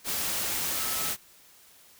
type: tone in noise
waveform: sine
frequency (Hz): 1300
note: E6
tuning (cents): -24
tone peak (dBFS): -41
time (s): 0.74-1.12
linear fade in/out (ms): 50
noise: white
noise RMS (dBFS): -30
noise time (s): 0.04-1.17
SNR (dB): -14
effects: white hiss -56 dBFS RMS until 1.99 s